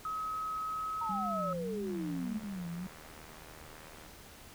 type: tone with pitch glide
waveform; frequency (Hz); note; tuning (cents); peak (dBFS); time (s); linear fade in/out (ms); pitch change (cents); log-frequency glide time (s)
sine; 1276 to 1287.1; D#6 to E6; +43 to -42; -34; 0.05-1.53; 2; +15; 0.72-1.23
type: exponential sweep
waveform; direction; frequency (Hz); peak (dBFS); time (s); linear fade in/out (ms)
sine; down; 940 to 204.5; -36; 1.01-2.44; 5
type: tone with vibrato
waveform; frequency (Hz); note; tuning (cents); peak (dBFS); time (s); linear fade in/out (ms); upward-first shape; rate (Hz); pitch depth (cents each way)
sine; 187.5; F#3; +23; -37; 1.09-2.87; 5; sine; 1.7; 170
type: click train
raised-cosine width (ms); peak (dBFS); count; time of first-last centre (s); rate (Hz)
0.5; -37; 172; 1.87-4.062; 78
effects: pink hiss -53 dBFS RMS until 4.54 s